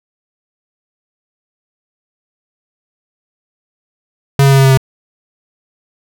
square tone with pitch steps, 138.59 / 137.39 / 136.21 / 135.03 / 133.87 / 132.71 Hz, C#3 / C#3 / C#3 / C#3 / C3 / C3, 0 / -15 / -30 / -45 / +40 / +25 cents, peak -6 dBFS, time 4.39-4.774 s, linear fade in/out 2 ms, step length 64 ms, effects none

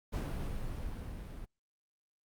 brown noise with level ramp, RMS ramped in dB -34 to -45 dBFS, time 0.12-1.46 s, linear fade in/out 20 ms, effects Opus 48 kbps

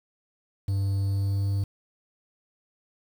triangle tone with pitch glide, 98.2 to 99.17 Hz, G2 to G2, +4 to +21 cents, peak -21 dBFS, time 0.68-1.64 s, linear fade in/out 5 ms, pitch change +17 cents, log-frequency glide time 1-1.49 s, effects 8-bit

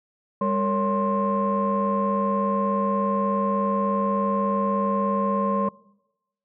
sine tone cluster, 201 / 459.4 / 556 / 1055 Hz, G3 / A#4 / C#5 / C6, +44 / -25 / +5 / +14 cents, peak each -24 / -29 / -26 / -24 dBFS, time 0.41-5.69 s, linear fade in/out 5 ms, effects noise-tail reverb RT60 0.9 s tail -22 dB re dry + tanh soft clip ceiling -13 dBFS

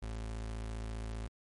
35% pulse tone, 55 Hz, A1, in tune, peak -36 dBFS, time 0.02-1.28 s, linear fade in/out 10 ms, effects MP3 48 kbps

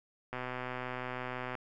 click train, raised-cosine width 0.5 ms, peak -23 dBFS, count 155, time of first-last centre 0.33-1.552 s, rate 126 Hz, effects none

